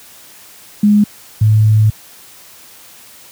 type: tone pair in turn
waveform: sine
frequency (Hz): 207.7 / 107.95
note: G#3 / A2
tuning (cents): 0 / -33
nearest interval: major seventh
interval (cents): 1133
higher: first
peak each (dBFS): -6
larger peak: neither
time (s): 0.83-1.04 / 1.41-1.9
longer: second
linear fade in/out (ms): 5
effects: white hiss -40 dBFS RMS until 3.31 s + high-pass 60 Hz 12 dB/octave